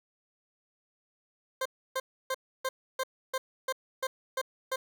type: tone bursts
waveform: 20% pulse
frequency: 524 Hz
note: C5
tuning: 2 cents sharp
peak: -24 dBFS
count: 10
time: 1.61-4.76 s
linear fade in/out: 5 ms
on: 45 ms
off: 300 ms
effects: none